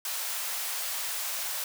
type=high-pass noise; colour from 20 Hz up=white; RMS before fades=-33 dBFS; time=0.05-1.64 s; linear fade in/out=2 ms; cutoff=580 Hz; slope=24 dB/octave; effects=none